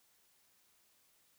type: silence
effects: white hiss -71 dBFS RMS until 1.38 s